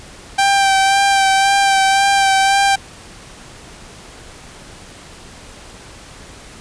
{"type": "tone with vibrato", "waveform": "sawtooth", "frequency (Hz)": 784, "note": "G5", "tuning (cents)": 0, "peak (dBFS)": -7, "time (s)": [0.38, 2.76], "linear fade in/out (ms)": 10, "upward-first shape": "sine", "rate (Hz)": 1.9, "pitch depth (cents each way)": 22, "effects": ["pink hiss -38 dBFS RMS until 6.6 s", "resampled to 22050 Hz"]}